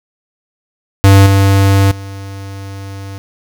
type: tone with level steps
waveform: square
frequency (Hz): 98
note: G2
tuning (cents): 0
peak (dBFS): -3 / -7 / -24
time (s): 1.04-3.18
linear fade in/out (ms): 0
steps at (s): 1.26 / 1.91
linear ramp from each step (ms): 5
effects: 7-bit

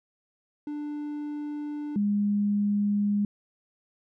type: tone pair in turn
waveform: triangle / sine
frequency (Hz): 295.6 / 204.9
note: D4 / G#3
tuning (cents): +11 / -23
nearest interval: tritone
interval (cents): 634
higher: first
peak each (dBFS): -29 / -22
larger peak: second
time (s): 0.67-1.96 / 1.96-3.25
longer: neither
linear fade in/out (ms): 2
effects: none

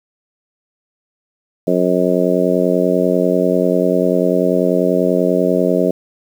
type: harmonic tone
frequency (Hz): 90.2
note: F#2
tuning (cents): -44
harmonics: 2 / 3 / 4 / 5 / 6 / 7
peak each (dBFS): -19 / -19 / -19 / -19 / -19 / -19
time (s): 1.67-5.91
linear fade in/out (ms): 5
effects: 7-bit

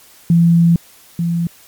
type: tone pair in turn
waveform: sine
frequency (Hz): 169 / 169.73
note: E3 / F3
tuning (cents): +43 / -49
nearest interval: unison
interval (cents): 8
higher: second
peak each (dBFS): -7 / -14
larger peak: first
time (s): 0.3-0.76 / 1.19-1.47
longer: first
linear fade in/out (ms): 2
effects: white hiss -45 dBFS RMS until 1.67 s + MP3 96 kbps

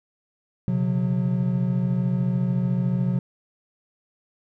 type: tone cluster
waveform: triangle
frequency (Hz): 128.1 / 141.8 / 181.7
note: C3 / C#3 / F#3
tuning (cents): -36 / +40 / -31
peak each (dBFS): -22 / -28 / -21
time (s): 0.68-3.19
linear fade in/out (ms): 0
effects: none

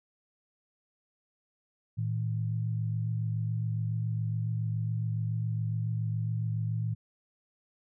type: tone pair together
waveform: sine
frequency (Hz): 112.23 / 159.4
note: A2 / D#3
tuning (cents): +35 / +42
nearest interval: tritone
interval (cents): 607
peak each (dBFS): -29 / -35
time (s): 1.97-6.95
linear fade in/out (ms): 20
effects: none

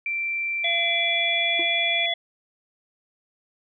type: tone with pitch glide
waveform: sine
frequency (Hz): 2349 to 2376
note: D7 to D7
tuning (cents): 0 to +20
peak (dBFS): -24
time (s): 0.06-2.06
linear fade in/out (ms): 2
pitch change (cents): +20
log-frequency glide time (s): 0.89-1.65
type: harmonic tone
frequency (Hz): 681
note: F5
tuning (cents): -44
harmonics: 1 / 3 / 5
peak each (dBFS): -29 / -28 / -24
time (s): 0.64-2.14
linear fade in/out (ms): 5
type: tone with exponential decay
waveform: triangle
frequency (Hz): 340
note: F4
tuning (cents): -46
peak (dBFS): -25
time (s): 1.59-1.69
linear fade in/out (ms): 5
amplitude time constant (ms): 21
effects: none

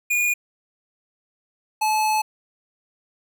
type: tone pair in turn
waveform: square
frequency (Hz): 2439 / 862.3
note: D#7 / A5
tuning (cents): -35 / -35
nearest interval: octave + tritone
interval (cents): 1800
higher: first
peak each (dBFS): -19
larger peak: neither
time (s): 0.1-0.34 / 1.81-2.22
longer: second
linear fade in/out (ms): 10
effects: none

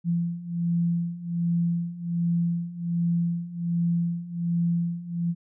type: beating tone pair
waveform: sine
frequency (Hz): 170 / 171.3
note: F3 / F3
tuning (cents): -46 / -33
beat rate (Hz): 1.3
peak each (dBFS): -28 / -25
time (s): 0.04-5.35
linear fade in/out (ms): 50
effects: none

